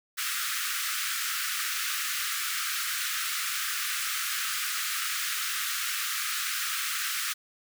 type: high-pass noise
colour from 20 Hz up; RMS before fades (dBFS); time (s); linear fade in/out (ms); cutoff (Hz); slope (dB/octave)
pink; -31; 0.17-7.34; 20; 1200; 96
effects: none